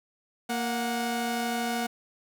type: tone pair together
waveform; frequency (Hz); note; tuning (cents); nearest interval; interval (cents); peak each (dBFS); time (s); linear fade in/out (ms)
sawtooth; 233.1 / 732.2; A#3 / F#5; 0 / -18; octave + minor sixth; 1982; -26 / -27; 0.49-1.87; 10
effects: none